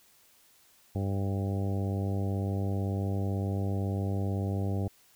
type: harmonic tone with a mistuned harmonic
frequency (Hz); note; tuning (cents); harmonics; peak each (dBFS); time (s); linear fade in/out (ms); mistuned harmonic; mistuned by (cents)
98; G2; 0; 1 / 2 / 3 / 4 / 5 / 6 / 7 / 8; -29 / -35 / -39 / -41 / -43 / -45 / -46 / -47; 0.95-4.88; 5; 8; +16
effects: white hiss -62 dBFS RMS until 5.15 s